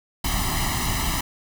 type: noise with comb filter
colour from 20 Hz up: pink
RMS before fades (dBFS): -24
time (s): 0.24-1.21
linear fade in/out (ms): 5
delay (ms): 1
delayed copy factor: +1
effects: none